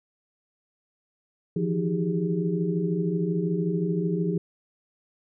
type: tone cluster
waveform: sine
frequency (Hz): 159 / 172.2 / 314.9 / 383.5 / 409.1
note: D#3 / F3 / D#4 / G4 / G#4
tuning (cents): +38 / -24 / +21 / -38 / -26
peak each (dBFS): -34 / -25 / -33 / -34 / -30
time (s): 1.56-4.38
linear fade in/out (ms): 5
effects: none